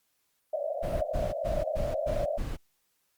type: band-pass noise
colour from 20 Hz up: white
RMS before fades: -32 dBFS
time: 0.53-2.38 s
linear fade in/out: 5 ms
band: 560 to 660 Hz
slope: 96 dB/octave
type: noise bursts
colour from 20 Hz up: brown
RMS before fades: -32 dBFS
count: 6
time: 0.82-2.57 s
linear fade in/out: 20 ms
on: 200 ms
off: 110 ms
effects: white hiss -74 dBFS RMS until 3.17 s + Opus 48 kbps